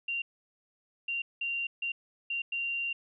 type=tone bursts at uneven times; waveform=sine; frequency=2769 Hz; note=F7; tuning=15 cents flat; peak=-30 dBFS; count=6; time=0.08-0.22 / 1.08-1.22 / 1.41-1.67 / 1.82-1.92 / 2.3-2.42 / 2.52-2.93 s; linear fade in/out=5 ms; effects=none